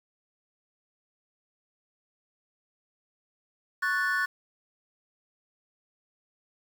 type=chord; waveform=triangle; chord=F# minor; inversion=second; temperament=equal; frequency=1108.7 / 1480 / 1760 Hz; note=C#6 / F#6 / A6; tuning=0 / 0 / 0 cents; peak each=-31 / -26 / -27 dBFS; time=3.82-4.26 s; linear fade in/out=10 ms; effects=8-bit